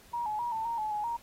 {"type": "tone with pitch steps", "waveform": "sine", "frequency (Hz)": [950, 850, 955, 889, 930, 858, 839, 937], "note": ["A#5", "G#5", "A#5", "A5", "A#5", "A5", "G#5", "A#5"], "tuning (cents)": [33, 40, 42, 18, -4, -44, 17, 9], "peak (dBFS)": -30, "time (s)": [0.13, 1.17], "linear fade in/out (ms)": 10, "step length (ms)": 130, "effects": ["pink hiss -57 dBFS RMS until 1.22 s", "AAC 48 kbps"]}